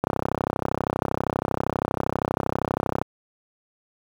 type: click train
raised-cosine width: 1 ms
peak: -7 dBFS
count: 98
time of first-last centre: 0.04-3.015 s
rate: 32.6 Hz
effects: high-pass 80 Hz 12 dB/octave + 7-bit